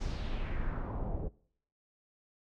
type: noise with low-pass filter sweep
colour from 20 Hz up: brown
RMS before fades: -35 dBFS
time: 0-1.29 s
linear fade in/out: 20 ms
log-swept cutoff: 6200 to 500 Hz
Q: 2.2
effects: noise-tail reverb RT60 0.6 s tail -22 dB re dry